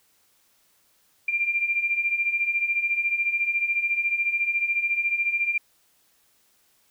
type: beating tone pair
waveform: sine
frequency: 2371 / 2385 Hz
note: D7 / D7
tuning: +16 / +26 cents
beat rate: 14 Hz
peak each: -28 / -23 dBFS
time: 1.28-5.58 s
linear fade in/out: 5 ms
effects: white hiss -64 dBFS RMS until 6.9 s